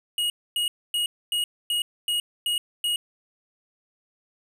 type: tone bursts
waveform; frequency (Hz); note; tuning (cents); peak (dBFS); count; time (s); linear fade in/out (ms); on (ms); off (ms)
square; 2885; F#7; -44; -23; 8; 0.18-2.96; 2; 120; 260
effects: none